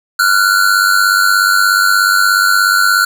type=tone pair together; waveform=square; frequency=1383.2 / 1480 Hz; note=F6 / F#6; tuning=-17 / 0 cents; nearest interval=minor second; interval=117 cents; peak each=-12 dBFS; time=0.19-3.05 s; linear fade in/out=5 ms; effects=8-bit